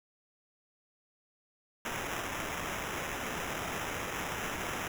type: noise with sample-and-hold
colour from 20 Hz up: violet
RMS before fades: -37 dBFS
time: 1.85-4.88 s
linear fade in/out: 2 ms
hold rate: 4410 Hz
effects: none